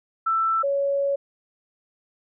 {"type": "tone pair in turn", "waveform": "sine", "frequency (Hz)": [1329, 558.8], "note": ["E6", "C#5"], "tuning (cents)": [14, 14], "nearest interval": "octave + minor third", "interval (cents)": 1500, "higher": "first", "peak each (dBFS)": [-19, -20], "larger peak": "first", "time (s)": [[0.26, 0.63], [0.63, 1.16]], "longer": "second", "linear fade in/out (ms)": 10, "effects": []}